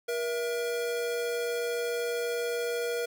square tone pair together, 476.2 / 664 Hz, A#4 / E5, +37 / +12 cents, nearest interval tritone, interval 575 cents, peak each -30 / -39 dBFS, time 0.08-3.06 s, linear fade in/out 10 ms, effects 10-bit

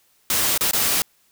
white noise with dropouts, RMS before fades -20 dBFS, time 0.3-1.02 s, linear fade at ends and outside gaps 1 ms, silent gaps 0.577-0.609 / 0.711-0.733 s, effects white hiss -61 dBFS RMS until 1.31 s

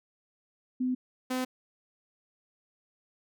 sine / sawtooth tone pair in turn, 253.8 / 255.6 Hz, B3 / C4, +47 / -40 cents, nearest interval unison, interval 13 cents, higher second, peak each -26 / -25 dBFS, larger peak second, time 0.8-0.95 / 1.3-1.45 s, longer neither, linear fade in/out 10 ms, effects none

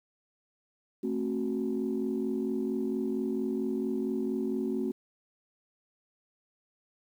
sine chord, F# diminished, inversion first, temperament just, 222 / 266.4 / 370 Hz, A3 / C4 / F#4, +16 / +31 / 0 cents, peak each -32 dBFS, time 1.03-4.92 s, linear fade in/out 10 ms, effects tanh soft clip ceiling -21 dBFS + 10-bit

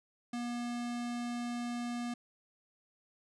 square tone, 240 Hz, B3, 49 cents flat, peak -36 dBFS, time 0.33-2.14 s, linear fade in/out 5 ms, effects resampled to 22050 Hz + 12-bit

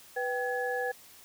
sine tone cluster, 494.3 / 778 / 1692 Hz, B4 / G5 / G#6, +1 / -13 / +32 cents, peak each -32 / -35 / -34 dBFS, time 0.16-0.92 s, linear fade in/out 10 ms, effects white hiss -54 dBFS RMS until 1.24 s

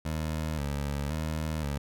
20% pulse tone with vibrato, 74.7 Hz, D2, 30 cents sharp, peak -25 dBFS, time 0.05-1.78 s, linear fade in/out 5 ms, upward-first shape square, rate 0.95 Hz, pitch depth 81 cents each way, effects none

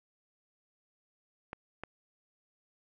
clicks, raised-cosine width 0.5 ms, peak -24 dBFS, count 2, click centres 1.531 / 1.836 s, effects none

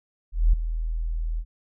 sine tone with ADSR envelope, 40.58 Hz, E1, 26 cents flat, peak -12 dBFS, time 0.32-1.45 s, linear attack 210 ms, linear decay 8 ms, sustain -12 dB, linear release 63 ms, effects none

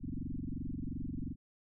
sine tone with frequency modulation, 128.3 Hz, C3, 34 cents flat, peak -36 dBFS, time 0-1.36 s, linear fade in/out 50 ms, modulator 22.8 Hz, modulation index 6.9, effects none

